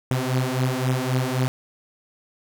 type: beating tone pair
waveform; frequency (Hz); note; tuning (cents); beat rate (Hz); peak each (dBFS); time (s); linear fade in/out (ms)
sawtooth; 126.7 / 130.5; B2 / C3; +45 / -4; 3.8; -20; 0.11-1.48; 0
effects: none